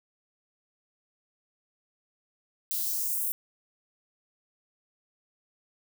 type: noise with high-pass filter sweep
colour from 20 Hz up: violet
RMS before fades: -30 dBFS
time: 2.71-3.32 s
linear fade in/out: 0 ms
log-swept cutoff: 3200 to 11000 Hz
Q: 1.4
effects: none